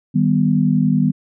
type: chord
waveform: sine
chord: Eb augmented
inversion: none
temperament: equal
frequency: 155.56 / 196 / 246.9 Hz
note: Eb3 / G3 / B3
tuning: 0 / 0 / 0 cents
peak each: -17 dBFS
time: 0.14-1.12 s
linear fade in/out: 20 ms
effects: none